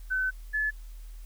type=tone pair in turn; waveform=sine; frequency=1519 / 1722.4 Hz; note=F#6 / A6; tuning=+45 / -37 cents; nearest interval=major second; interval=218 cents; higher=second; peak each=-25 / -25 dBFS; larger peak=neither; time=0.1-0.31 / 0.53-0.71 s; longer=first; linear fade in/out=20 ms; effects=added 40 Hz sine -40 dBFS peak until 1.25 s + white hiss -60 dBFS RMS until 1.25 s